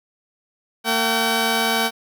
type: tone pair together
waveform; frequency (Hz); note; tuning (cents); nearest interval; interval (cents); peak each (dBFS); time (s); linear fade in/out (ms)
10% pulse; 227.1 / 764; A#3 / G5; -45 / -45; octave + major sixth; 2100; -13 / -12; 0.84-1.91; 50
effects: none